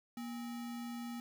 sine tone with sample-and-hold, 237.9 Hz, A#3, 35 cents sharp, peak -40 dBFS, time 0.17-1.2 s, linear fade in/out 2 ms, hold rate 1050 Hz, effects none

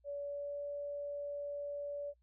sine tone with pitch glide, 571 to 575.3 Hz, D5 to D5, -49 to -36 cents, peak -38 dBFS, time 0.04-2.14 s, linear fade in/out 50 ms, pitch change +13 cents, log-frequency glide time 0.21-0.63 s, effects noise-tail reverb RT60 0.1 s tail -22 dB re dry + added 60 Hz sine -69 dBFS peak until 2.22 s

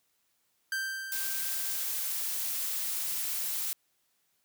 45% pulse tone with exponential decay, 1568 Hz, G6, in tune, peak -29 dBFS, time 0.72-2.38 s, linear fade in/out 2 ms, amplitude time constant 360 ms
blue noise, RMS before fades -33 dBFS, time 1.12-3.73 s, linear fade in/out 0 ms
effects white hiss -74 dBFS RMS until 4.44 s + high-pass 60 Hz 12 dB/octave

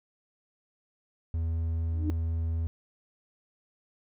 triangle tone, 82 Hz, E2, 9 cents flat, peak -25 dBFS, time 1.34-2.67 s, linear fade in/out 0 ms
sine tone with exponential growth, 303.5 Hz, D#4, 43 cents flat, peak -25 dBFS, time 1.89-2.1 s, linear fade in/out 0 ms, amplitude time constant 44 ms
effects none

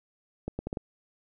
accelerating click train, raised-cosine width 2 ms, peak -19 dBFS, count 5, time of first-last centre 0.48-0.772 s, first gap 110 ms, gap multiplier 0.73, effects none

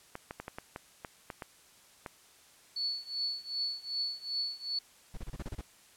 clicks, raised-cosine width 0.5 ms, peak -24 dBFS, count 10, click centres 0.154 / 0.309 / 0.4 / 0.481 / 0.585 / 0.761 / 1.048 / 1.302 / 1.422 / 2.062 s
sine tone with tremolo, 4435 Hz, C#8, in tune, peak -29 dBFS, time 2.76-4.79 s, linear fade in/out 5 ms, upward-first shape triangle, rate 2.6 Hz, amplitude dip 95%
brown noise bursts, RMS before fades -38 dBFS, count 8, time 5.14-5.614 s, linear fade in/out 5 ms, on 33 ms, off 30 ms
effects white hiss -60 dBFS RMS until 5.96 s + low-pass 11000 Hz 12 dB/octave

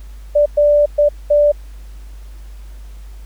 sine tone bursts at uneven times, 587.3 Hz, D5, in tune, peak -8 dBFS, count 4, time 0.35-0.46 / 0.57-0.86 / 0.98-1.09 / 1.3-1.52 s, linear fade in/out 10 ms, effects added 50 Hz sine -31 dBFS peak until 3.25 s + pink hiss -50 dBFS RMS until 3.25 s

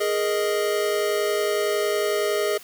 square chord, Ab suspended second, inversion none, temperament equal, 415.3 / 466.2 / 622.3 Hz, Ab4 / Bb4 / Eb5, 0 / 0 / 0 cents, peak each -24 / -30 / -27 dBFS, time 0-2.58 s, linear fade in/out 10 ms, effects white hiss -45 dBFS RMS until 2.63 s

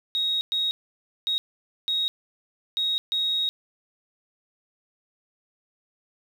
sine tone bursts at uneven times, 3771 Hz, A#7, 19 cents sharp, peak -22 dBFS, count 6, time 0.15-0.41 / 0.52-0.71 / 1.27-1.38 / 1.88-2.08 / 2.77-2.98 / 3.12-3.49 s, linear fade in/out 0 ms, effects 8-bit

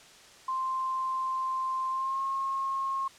sine tone with pitch glide, 1046.5 to 1079 Hz, C6 to C#6, 0 to -47 cents, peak -28 dBFS, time 0.48-3.08 s, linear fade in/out 5 ms, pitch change +53 cents, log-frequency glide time 1.9-2.21 s, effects white hiss -53 dBFS RMS until 3.18 s + low-pass 7000 Hz 12 dB/octave

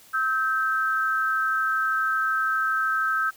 sine tone pair together, 1293.7 / 1561 Hz, E6 / G6, -33 / -8 cents, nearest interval minor third, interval 325 cents, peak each -24 dBFS, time 0.13-3.31 s, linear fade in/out 20 ms, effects white hiss -52 dBFS RMS until 3.36 s

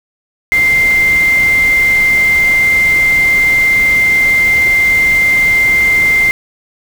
sine tone in noise, 2093 Hz, C7, in tune, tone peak -7 dBFS, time 0.52-6.31 s, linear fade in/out 0 ms, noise pink, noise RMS -24 dBFS, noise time 0.52-6.31 s, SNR +14 dB, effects none

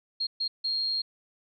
sine tone bursts at uneven times, 4237 Hz, C8, 21 cents sharp, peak -26 dBFS, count 3, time 0.2-0.27 / 0.4-0.48 / 0.64-1.02 s, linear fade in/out 10 ms, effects none

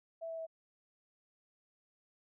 sine tone with pitch steps, 659.3 / 654.4 / 649.5 Hz, E5 / E5 / E5, 0 / -13 / -26 cents, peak -39 dBFS, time 0.21-0.468 s, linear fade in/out 20 ms, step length 86 ms, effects none

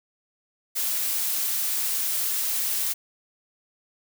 blue noise, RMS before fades -26 dBFS, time 0.75-2.94 s, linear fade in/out 20 ms, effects none

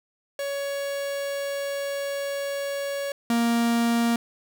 45% pulse tone pair in turn, 560 / 233.8 Hz, C#5 / A#3, +18 / +5 cents, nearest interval octave + minor third, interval 1513 cents, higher first, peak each -27 / -20 dBFS, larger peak second, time 0.39-3.12 / 3.3-4.16 s, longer first, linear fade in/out 2 ms, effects none

